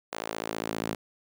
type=tone with high-pass filter sweep; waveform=sawtooth; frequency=55 Hz; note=A1; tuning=in tune; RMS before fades=-34 dBFS; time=0.12-0.95 s; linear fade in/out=5 ms; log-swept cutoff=570 to 210 Hz; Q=1; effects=none